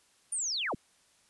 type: linear sweep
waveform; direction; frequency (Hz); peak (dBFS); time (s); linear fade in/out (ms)
sine; down; 9450 to 55; -30; 0.32-0.75; 5
effects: white hiss -66 dBFS RMS until 1.29 s + resampled to 24000 Hz